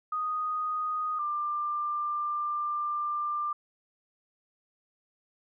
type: tone pair in turn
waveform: sine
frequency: 1242 / 1190.2 Hz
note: D#6 / D6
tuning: -3 / +23 cents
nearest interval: minor second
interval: 74 cents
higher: first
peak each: -28 / -28 dBFS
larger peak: neither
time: 0.12-1.19 / 1.19-3.53 s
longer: second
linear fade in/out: 5 ms
effects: none